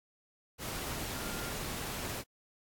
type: tone in noise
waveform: sine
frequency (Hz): 1400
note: F6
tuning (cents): +4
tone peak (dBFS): -47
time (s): 1.12-1.54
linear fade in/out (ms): 50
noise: pink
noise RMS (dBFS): -39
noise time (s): 0.58-2.24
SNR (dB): -11
effects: AAC 64 kbps